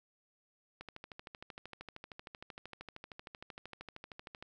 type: click train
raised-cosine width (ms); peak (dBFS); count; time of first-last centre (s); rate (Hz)
0.3; -30; 48; 0.81-4.425; 13
effects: none